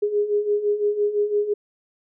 sine beating tone pair, 410 / 415.9 Hz, G#4 / G#4, -22 / +2 cents, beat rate 5.9 Hz, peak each -25 / -20 dBFS, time 0.02-1.54 s, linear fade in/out 10 ms, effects none

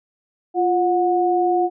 sine tone pair together, 349.2 / 729.1 Hz, F4 / F#5, 0 / -26 cents, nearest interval octave + minor second, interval 1274 cents, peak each -18 dBFS, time 0.54-1.7 s, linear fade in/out 50 ms, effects none

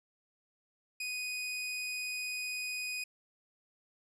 sawtooth tone, 2489 Hz, D#7, in tune, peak -32 dBFS, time 1-3.04 s, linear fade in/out 5 ms, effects low-pass 12000 Hz 12 dB/octave

